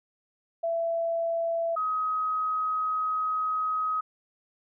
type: tone pair in turn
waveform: sine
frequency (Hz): 668 / 1264.2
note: E5 / D#6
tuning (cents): +23 / +27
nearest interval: major seventh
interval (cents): 1104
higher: second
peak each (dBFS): -25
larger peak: neither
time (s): 0.63-1.76 / 1.76-4.01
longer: second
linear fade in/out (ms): 10
effects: none